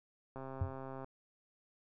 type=click train; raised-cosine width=1 ms; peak=-32 dBFS; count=92; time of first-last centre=0.36-1.044 s; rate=133 Hz
type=tone with exponential decay; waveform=sine; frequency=92.5 Hz; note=F#2; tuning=in tune; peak=-28 dBFS; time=0.61-0.77 s; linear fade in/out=5 ms; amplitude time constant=33 ms
effects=none